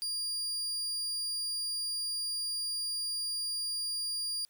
35% pulse tone, 4800 Hz, D8, 37 cents sharp, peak -31 dBFS, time 0.02-4.45 s, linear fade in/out 0 ms, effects white hiss -71 dBFS RMS until 4.49 s

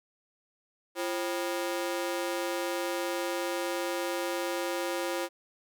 sawtooth ring-modulated tone, 439.5 Hz, A4, 2 cents flat, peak -23 dBFS, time 0.95-5.29 s, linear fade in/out 50 ms, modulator 95.6 Hz, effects none

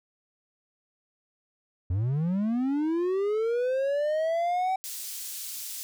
triangle linear sweep, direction up, 84.1 to 765 Hz, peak -22 dBFS, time 1.9-4.76 s, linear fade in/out 5 ms
pink high-pass noise, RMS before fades -37 dBFS, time 4.84-5.83 s, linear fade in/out 0 ms, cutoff 5900 Hz, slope 12 dB/octave
effects none

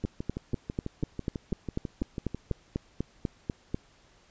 two click trains, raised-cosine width 3 ms, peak -20 / -16 dBFS, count 16 / 16, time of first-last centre 0.04-2.511 / 0.05-3.745 s, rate 6.07 / 4.06 Hz, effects pink hiss -61 dBFS RMS until 4.3 s + resampled to 16000 Hz

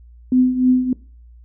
sine tone with tremolo, 254 Hz, B3, 49 cents sharp, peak -9 dBFS, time 0.32-0.93 s, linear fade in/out 2 ms, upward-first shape triangle, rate 3.3 Hz, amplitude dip 75%, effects noise-tail reverb RT60 0.4 s tail -22 dB re dry + added 59 Hz sine -41 dBFS peak until 1.44 s

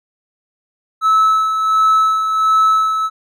triangle tone with tremolo, 1301 Hz, E6, 23 cents flat, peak -6 dBFS, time 1.01-3.1 s, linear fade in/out 50 ms, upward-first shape sine, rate 1.4 Hz, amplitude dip 55%, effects tanh soft clip ceiling -3 dBFS

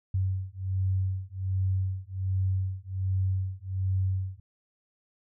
sine beating tone pair, 94 / 95.3 Hz, F#2 / G2, +28 / -48 cents, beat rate 1.3 Hz, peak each -29 dBFS, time 0.14-4.4 s, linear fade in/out 5 ms, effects none

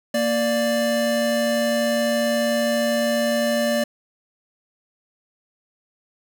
square tone pair together, 233.1 / 587.4 Hz, A#3 / D5, 0 / 0 cents, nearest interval octave + major third, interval 1600 cents, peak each -24 / -21 dBFS, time 0.14-3.84 s, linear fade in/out 5 ms, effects none

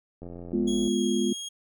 click train, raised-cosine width 2 ms, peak -28 dBFS, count 58, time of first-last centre 0.22-0.877 s, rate 86.8 Hz
sine chord, F diminished, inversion first, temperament equal, 207.7 / 246.9 / 349.2 Hz, Ab3 / Cb4 / F4, 0 / 0 / 0 cents, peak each -27 dBFS, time 0.53-1.33 s, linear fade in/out 5 ms
25% pulse tone with pitch glide, 3322 to 3274 Hz, G#7 to G#7, 0 to -25 cents, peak -30 dBFS, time 0.67-1.49 s, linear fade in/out 10 ms, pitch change -25 cents, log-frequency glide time 0.84-1.04 s
effects none

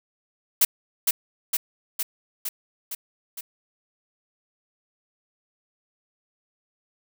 blue noise with echo, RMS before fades -17 dBFS, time 0.61-0.65 s, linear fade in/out 5 ms, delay 460 ms, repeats 6, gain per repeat -3 dB, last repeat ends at 3.41 s, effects none

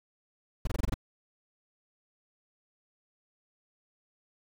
brown noise bursts, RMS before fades -27 dBFS, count 7, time 0.65-0.942 s, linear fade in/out 5 ms, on 22 ms, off 23 ms, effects none

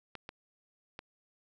clicks, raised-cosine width 0.3 ms, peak -26 dBFS, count 3, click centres 0.153 / 0.291 / 0.991 s, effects none

